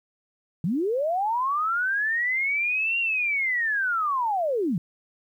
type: linear two-way sweep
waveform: sine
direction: up then down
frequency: 148.1 to 2785 to 148.1 Hz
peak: -22 dBFS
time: 0.64-4.78 s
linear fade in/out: 2 ms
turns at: 2.99 s
effects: 10-bit